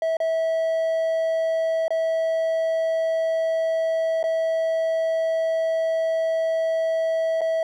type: tone with dropouts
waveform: triangle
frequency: 650 Hz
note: E5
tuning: 24 cents flat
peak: -18 dBFS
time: 0.02-7.63 s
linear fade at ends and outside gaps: 2 ms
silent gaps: 0.169-0.202 / 1.881-1.905 / 4.229-4.239 / 7.409-7.415 s
effects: none